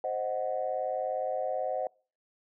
sine chord, C diminished, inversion none, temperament equal, 523.3 / 622.3 / 740 Hz, C5 / Eb5 / Gb5, 0 / 0 / 0 cents, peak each -33 dBFS, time 0.04-1.87 s, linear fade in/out 2 ms, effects noise-tail reverb RT60 0.4 s tail -26 dB re dry + tanh soft clip ceiling -19 dBFS

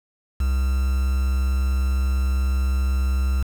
triangle tone with quantisation, 65.4 Hz, C2, in tune, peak -16 dBFS, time 0.4-3.43 s, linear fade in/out 5 ms, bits 6, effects none

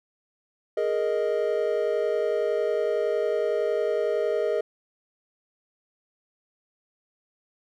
triangle chord, Ab suspended second, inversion none, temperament equal, 415.3 / 466.2 / 622.3 Hz, Ab4 / Bb4 / Eb5, 0 / 0 / 0 cents, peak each -25 dBFS, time 0.77-4.61 s, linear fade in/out 5 ms, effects none

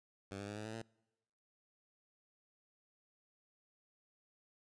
10% pulse tone with pitch steps, 98 / 100.87 / 103.83 / 106.87 / 110 / 113.22 Hz, G2 / G2 / G#2 / A2 / A2 / A2, 0 / +50 / 0 / -50 / 0 / +50 cents, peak -35 dBFS, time 0.31-0.82 s, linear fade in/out 5 ms, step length 85 ms, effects noise-tail reverb RT60 1.0 s tail -26 dB re dry + resampled to 22050 Hz

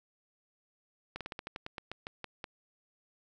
slowing click train, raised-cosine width 0.3 ms, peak -23 dBFS, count 13, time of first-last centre 1.16-2.442 s, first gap 47 ms, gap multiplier 1.14, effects none

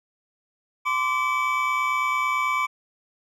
triangle tone cluster, 1033 / 1162 / 2298 Hz, C6 / D6 / D7, -22 / -19 / -38 cents, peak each -24 dBFS, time 0.85-2.67 s, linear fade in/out 20 ms, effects none

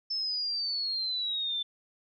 sine exponential sweep, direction down, 5290 to 3520 Hz, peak -29 dBFS, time 0.1-1.63 s, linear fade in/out 10 ms, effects none

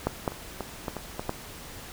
clicks, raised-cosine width 1 ms, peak -10 / -11 / -24 / -17 / -16 / -19 / -17 / -13 dBFS, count 8, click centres 0.07 / 0.278 / 0.32 / 0.607 / 0.882 / 0.967 / 1.195 / 1.294 s, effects pink hiss -43 dBFS RMS until 1.92 s

